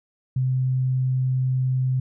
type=tone; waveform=sine; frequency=129.3 Hz; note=C3; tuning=20 cents flat; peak=-19 dBFS; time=0.36-2 s; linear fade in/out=5 ms; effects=none